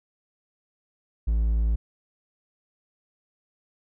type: tone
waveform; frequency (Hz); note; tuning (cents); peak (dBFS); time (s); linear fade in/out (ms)
triangle; 55.5; A1; +16; -18; 1.27-1.76; 10
effects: none